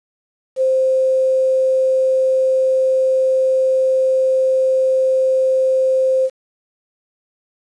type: tone with quantisation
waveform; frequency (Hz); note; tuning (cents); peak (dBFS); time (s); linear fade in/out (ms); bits
sine; 523.3; C5; 0; -12; 0.56-6.3; 50; 7
effects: resampled to 22050 Hz